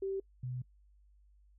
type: tone pair in turn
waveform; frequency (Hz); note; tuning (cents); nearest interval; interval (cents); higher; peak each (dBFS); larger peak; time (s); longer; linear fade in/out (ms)
sine; 388.1 / 125.9; G4 / B2; -17 / +34; octave + perfect fifth; 1949; first; -33 / -36; first; 0.02-0.2 / 0.43-0.62; second; 5
effects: noise-tail reverb RT60 0.1 s tail -25 dB re dry + added 50 Hz sine -61 dBFS peak until 1.58 s